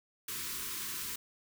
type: band-stop noise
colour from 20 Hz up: white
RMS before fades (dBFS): -39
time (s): 0.28-1.16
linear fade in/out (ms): 5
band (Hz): 450 to 960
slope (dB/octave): 96
effects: none